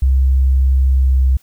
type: tone with pitch glide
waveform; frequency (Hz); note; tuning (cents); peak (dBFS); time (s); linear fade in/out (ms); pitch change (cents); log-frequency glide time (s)
sine; 66 to 65.32; C2 to C2; +16 to -2; -9; 0.02-1.37; 5; -18; 0.91-1.2
effects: white hiss -54 dBFS RMS until 1.42 s